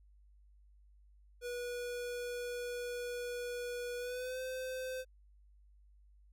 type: tone with pitch glide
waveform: square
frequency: 486.3 to 515.2 Hz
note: B4 to C5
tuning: -27 to -27 cents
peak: -39 dBFS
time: 1.41-5.05 s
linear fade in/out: 50 ms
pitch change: +100 cents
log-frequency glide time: 3.97-4.4 s
effects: added 50 Hz sine -60 dBFS peak until 6.32 s